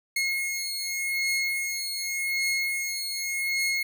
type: beating tone pair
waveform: sawtooth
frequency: 2161 / 2161.86 Hz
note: C#7 / C#7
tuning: -45 / -44 cents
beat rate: 0.86 Hz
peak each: -25 / -27 dBFS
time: 0.16-3.83 s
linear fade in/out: 5 ms
effects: none